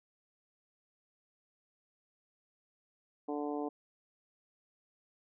harmonic tone, 146.83 Hz, D3, in tune, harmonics 2 / 3 / 4 / 5 / 6 / 7, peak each -37 / -39 / -45 / -42 / -47 / -50 dBFS, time 3.28-3.69 s, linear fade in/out 10 ms, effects none

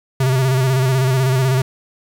square tone with vibrato, 130.81 Hz, C3, in tune, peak -14 dBFS, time 0.2-1.62 s, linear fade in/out 5 ms, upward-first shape square, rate 16 Hz, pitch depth 45 cents each way, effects 7-bit

